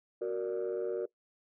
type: chord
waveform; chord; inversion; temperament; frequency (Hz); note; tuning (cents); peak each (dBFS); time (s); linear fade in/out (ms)
sine; Gb augmented; none; equal; 370 / 466.2 / 587.3; Gb4 / Bb4 / D5; 0 / 0 / 0; -33 / -33 / -38; 0.21-1.06; 10
effects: noise-tail reverb RT60 0.1 s tail -20 dB re dry + tanh soft clip ceiling -27 dBFS